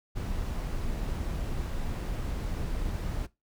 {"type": "noise", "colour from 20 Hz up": "brown", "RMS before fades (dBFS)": -32, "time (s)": [0.15, 3.27], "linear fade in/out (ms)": 20, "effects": ["noise-tail reverb RT60 0.2 s tail -19 dB re dry"]}